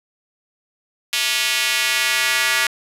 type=tone with high-pass filter sweep; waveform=square; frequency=129.5 Hz; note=C3; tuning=17 cents flat; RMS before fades=-19 dBFS; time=1.13-2.67 s; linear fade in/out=0 ms; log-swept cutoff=2800 to 1800 Hz; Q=1.6; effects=resampled to 32000 Hz + 7-bit